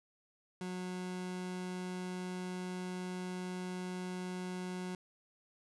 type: tone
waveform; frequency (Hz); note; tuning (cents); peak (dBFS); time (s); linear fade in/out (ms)
30% pulse; 182.4; F#3; -24; -36; 0.61-4.95; 2
effects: resampled to 24000 Hz